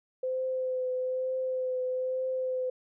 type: tone with vibrato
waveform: sine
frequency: 513 Hz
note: C5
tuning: 34 cents flat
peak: -28 dBFS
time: 0.23-2.7 s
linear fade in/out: 5 ms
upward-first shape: triangle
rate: 1.1 Hz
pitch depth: 20 cents each way
effects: none